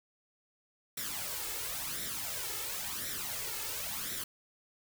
white noise with flanger, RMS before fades -38 dBFS, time 0.97-4.24 s, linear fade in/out 5 ms, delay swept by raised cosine 0.53 to 2.33 ms, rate 0.95 Hz, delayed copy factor +0.65, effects none

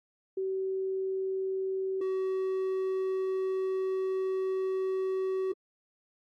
sine / triangle tone pair in turn, 381.6 / 378.7 Hz, G4 / F#4, -47 / +40 cents, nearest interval unison, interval 13 cents, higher first, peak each -29 / -26 dBFS, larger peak second, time 0.37-2.01 / 2.01-5.52 s, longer second, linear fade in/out 5 ms, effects AAC 48 kbps

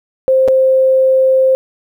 sine tone with dropouts, 525 Hz, C5, 6 cents sharp, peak -7 dBFS, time 0.28-1.55 s, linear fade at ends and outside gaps 0 ms, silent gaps 0.478-0.484 s, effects 8-bit

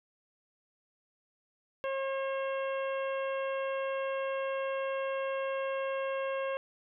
harmonic tone with a mistuned harmonic, 539 Hz, C#5, 49 cents flat, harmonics 1 / 2 / 3 / 4 / 5 / 6, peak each -32 / -39 / -43 / -48 / -45 / -53 dBFS, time 1.84-6.57 s, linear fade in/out 0 ms, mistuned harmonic 5, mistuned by +18 cents, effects none

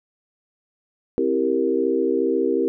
sine chord, C dominant seventh, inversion none, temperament equal with one note detuned, 264.1 / 329.6 / 392 / 466.2 Hz, C4 / E4 / G4 / Bb4, +16 / 0 / 0 / 0 cents, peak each -25 / -24 / -22 / -23 dBFS, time 1.18-2.68 s, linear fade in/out 0 ms, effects none

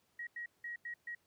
sine tone bursts at uneven times, 1899 Hz, A#6, 32 cents sharp, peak -40 dBFS, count 5, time 0.19-0.27 / 0.36-0.46 / 0.64-0.76 / 0.85-0.94 / 1.07-1.15 s, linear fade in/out 5 ms, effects pink hiss -75 dBFS RMS until 1.26 s + high-pass 100 Hz 12 dB/octave

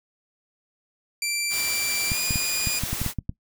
15% pulse tone with pitch glide, 2349 to 2446 Hz, D7 to D#7, 0 to -30 cents, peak -18 dBFS, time 1.22-2.79 s, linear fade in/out 2 ms, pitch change +70 cents, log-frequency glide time 2.08-2.18 s
white noise, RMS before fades -31 dBFS, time 1.49-3.14 s, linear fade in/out 50 ms
clicks, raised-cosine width 5 ms, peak -15 dBFS, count 10, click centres 2.118 / 2.308 / 2.358 / 2.672 / 2.836 / 2.93 / 3.016 / 3.063 / 3.187 / 3.294 s
effects noise-tail reverb RT60 0.1 s tail -19 dB re dry

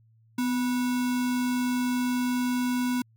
sine tone with sample-and-hold, 249.8 Hz, B3, 20 cents sharp, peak -23 dBFS, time 0.38-3.02 s, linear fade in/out 5 ms, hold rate 1225 Hz, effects added 112 Hz sine -57 dBFS peak until 3.16 s + MP3 96 kbps

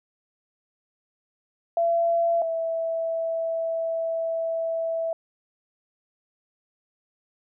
sine tone pair in turn, 676 / 657.5 Hz, E5 / E5, +43 / -5 cents, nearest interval unison, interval 48 cents, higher first, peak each -19 / -24 dBFS, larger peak first, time 1.77-2.42 / 2.42-5.13 s, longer second, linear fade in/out 2 ms, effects none

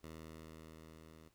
10% pulse tone with level ramp, 79.6 Hz, D#2, 40 cents sharp, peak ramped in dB -40 to -49 dBFS, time 0.03-1.29 s, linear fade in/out 10 ms, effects pink hiss -75 dBFS RMS until 1.34 s

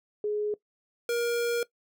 sine / square tone pair in turn, 419.1 / 473.1 Hz, G#4 / A#4, +16 / +26 cents, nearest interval major second, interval 210 cents, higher second, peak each -26 dBFS, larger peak neither, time 0.24-0.54 / 1.09-1.63 s, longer second, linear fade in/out 2 ms, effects noise-tail reverb RT60 0.1 s tail -19 dB re dry

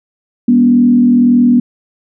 sine tone with frequency modulation, 243.2 Hz, B3, 26 cents flat, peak -5 dBFS, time 0.48-1.6 s, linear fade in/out 5 ms, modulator 41.8 Hz, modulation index 0.57, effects none

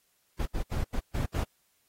brown noise bursts at uneven times, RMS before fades -29 dBFS, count 6, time 0.39-0.46 / 0.54-0.63 / 0.71-0.84 / 0.93-1 / 1.14-1.26 / 1.34-1.44 s, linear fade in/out 10 ms, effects white hiss -71 dBFS RMS until 1.88 s + AAC 48 kbps

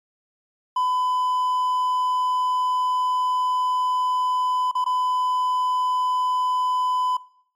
triangle tone with dropouts, 1005 Hz, B5, 30 cents sharp, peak -17 dBFS, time 0.76-7.17 s, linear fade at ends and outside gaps 5 ms, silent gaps 4.714-4.751 / 4.843-4.861 s, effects noise-tail reverb RT60 0.6 s tail -21 dB re dry + MP3 64 kbps

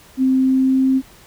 sine tone with pitch glide, 261.6 to 263.9 Hz, C4 to C4, 0 to +15 cents, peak -12 dBFS, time 0.17-1.02 s, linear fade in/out 50 ms, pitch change +15 cents, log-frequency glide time 0.35-0.88 s, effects pink hiss -46 dBFS RMS until 1.26 s

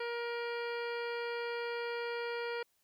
harmonic tone, 472.5 Hz, A#4, 23 cents sharp, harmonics 1 / 2 / 3 / 4 / 5 / 6 / 7 / 9 / 10, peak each -37 / -44 / -44 / -47 / -47 / -53 / -55 / -55 / -56 dBFS, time 0-2.63 s, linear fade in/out 5 ms, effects white hiss -75 dBFS RMS until 2.83 s

